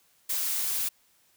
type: noise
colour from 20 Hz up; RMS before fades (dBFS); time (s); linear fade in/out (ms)
blue; -29; 0.29-0.89; 10
effects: white hiss -65 dBFS RMS until 1.36 s